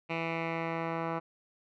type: tone with low-pass filter sweep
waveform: 10% pulse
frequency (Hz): 165.1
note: E3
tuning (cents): +3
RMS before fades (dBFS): -34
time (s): 0.09-1.2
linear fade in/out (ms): 20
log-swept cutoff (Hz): 2500 to 1500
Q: 3.1
effects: none